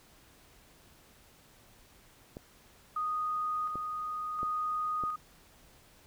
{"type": "clicks", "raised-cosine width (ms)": 2, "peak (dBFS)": -28, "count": 4, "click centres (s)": [2.369, 3.756, 4.431, 5.037]}
{"type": "tone with tremolo", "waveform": "sine", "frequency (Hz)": 1240, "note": "D#6", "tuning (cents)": -6, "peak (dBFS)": -30, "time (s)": [2.96, 5.16], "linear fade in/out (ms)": 5, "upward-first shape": "square", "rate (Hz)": 0.7, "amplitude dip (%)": 35}
{"effects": ["pink hiss -60 dBFS RMS until 6.06 s"]}